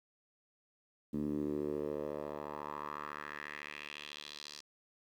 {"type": "tone with band-pass filter sweep", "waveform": "10% pulse", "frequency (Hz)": 74, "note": "D2", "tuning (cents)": 14, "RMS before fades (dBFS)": -41, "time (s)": [1.13, 4.61], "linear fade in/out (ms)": 10, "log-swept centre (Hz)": [240, 5000], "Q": 2.8, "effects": ["11-bit"]}